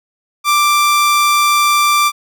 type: tone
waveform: sawtooth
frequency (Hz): 1178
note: D6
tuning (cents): +5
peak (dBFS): -6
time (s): 0.44-2.12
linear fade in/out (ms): 50
effects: none